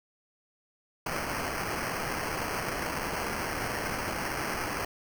white noise with sample-and-hold, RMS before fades -33 dBFS, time 1.06-4.85 s, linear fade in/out 5 ms, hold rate 3675 Hz, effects none

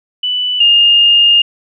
sine tone pair in turn, 2980 / 2828 Hz, F#7 / F7, +12 / +21 cents, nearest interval minor second, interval 91 cents, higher first, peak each -13 / -5 dBFS, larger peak second, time 0.23-0.6 / 0.6-1.42 s, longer second, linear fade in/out 5 ms, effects none

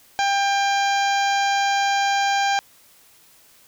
harmonic tone with a mistuned harmonic, 796 Hz, G5, 26 cents sharp, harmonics 1 / 2 / 3 / 4 / 5 / 6 / 7 / 8 / 9, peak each -19 / -25 / -29 / -31 / -33 / -35 / -36 / -37 / -38 dBFS, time 0.19-2.59 s, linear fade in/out 0 ms, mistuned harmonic 9, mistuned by -51 cents, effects white hiss -53 dBFS RMS until 3.67 s

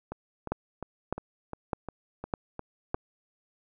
two click trains, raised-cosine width 1 ms, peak -22 / -14 dBFS, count 9 / 5, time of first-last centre 0.12-2.947 / 0.52-2.944 s, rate 2.83 / 1.65 Hz, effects none

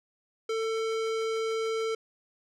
square tone with low-pass filter, 446.6 Hz, A4, 26 cents sharp, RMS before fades -30 dBFS, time 0.49-1.95 s, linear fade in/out 5 ms, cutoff 6300 Hz, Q 0.65, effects none

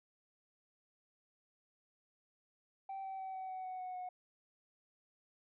sine tone with pitch steps, 776 / 769.3 / 762.7 / 756.1 / 749.6 / 743.1 / 736.7 / 730.3 Hz, G5 / G5 / G5 / F#5 / F#5 / F#5 / F#5 / F#5, -18 / -33 / -48 / +37 / +22 / +7 / -8 / -23 cents, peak -39 dBFS, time 2.89-4.09 s, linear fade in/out 5 ms, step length 150 ms, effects tanh soft clip ceiling -39 dBFS

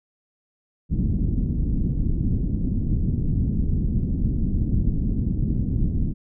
pink low-pass noise, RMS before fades -22 dBFS, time 0.89-6.14 s, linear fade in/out 50 ms, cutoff 250 Hz, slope 24 dB/octave, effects none

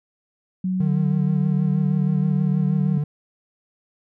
sine tone with pitch glide, 185.5 to 187.22 Hz, F#3 to F#3, +5 to +21 cents, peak -20 dBFS, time 0.64-2.98 s, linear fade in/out 5 ms, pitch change +16 cents, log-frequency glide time 0.95-1.64 s
triangle tone with vibrato, 149.3 Hz, D3, 29 cents sharp, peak -18 dBFS, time 0.8-3.04 s, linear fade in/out 5 ms, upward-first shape sine, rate 6.3 Hz, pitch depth 47 cents each way
effects none

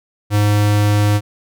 square tone, 103.83 Hz, G#2, in tune, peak -12 dBFS, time 0.3-1.21 s, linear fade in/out 50 ms, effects none

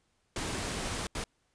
pink noise bursts at uneven times, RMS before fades -35 dBFS, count 2, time 0.36-1.07 / 1.15-1.24 s, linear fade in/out 2 ms, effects pink hiss -74 dBFS RMS until 1.54 s + resampled to 22050 Hz

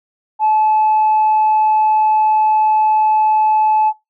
sine tone, 863 Hz, A5, 34 cents flat, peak -9 dBFS, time 0.39-3.93 s, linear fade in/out 50 ms, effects noise-tail reverb RT60 0.2 s tail -23 dB re dry + tanh soft clip ceiling -7 dBFS

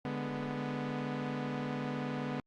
sawtooth chord, G# diminished, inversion second, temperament equal, 146.83 / 207.7 / 246.9 Hz, D3 / G#3 / B3, 0 / 0 / 0 cents, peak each -35 / -38 / -33 dBFS, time 0.05-2.4 s, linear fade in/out 0 ms, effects low-pass 3000 Hz 12 dB/octave + Opus 48 kbps

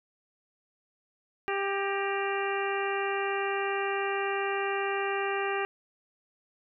harmonic tone with a mistuned harmonic, 395.8 Hz, G4, 17 cents sharp, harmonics 1 / 2 / 3 / 4 / 5 / 6 / 7, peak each -31 / -34 / -36 / -37 / -38 / -39 / -39 dBFS, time 1.48-5.65 s, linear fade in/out 0 ms, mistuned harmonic 5, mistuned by -65 cents, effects none

